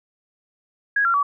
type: tone with pitch steps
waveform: sine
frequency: 1652 / 1373.2 / 1141.5 Hz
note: G#6 / F6 / D6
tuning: -10 / -30 / -50 cents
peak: -16 dBFS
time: 0.96-1.23 s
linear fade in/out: 5 ms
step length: 90 ms
effects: none